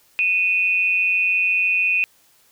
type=tone pair together; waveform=sine; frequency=2489 / 2675 Hz; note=D#7 / E7; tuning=0 / +25 cents; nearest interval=minor second; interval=125 cents; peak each=-17 / -22 dBFS; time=0.19-2.04 s; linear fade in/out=0 ms; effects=white hiss -57 dBFS RMS until 2.51 s